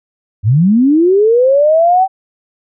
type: linear sweep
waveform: sine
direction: up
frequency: 92.5 to 776 Hz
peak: -6 dBFS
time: 0.43-2.08 s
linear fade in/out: 50 ms
effects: none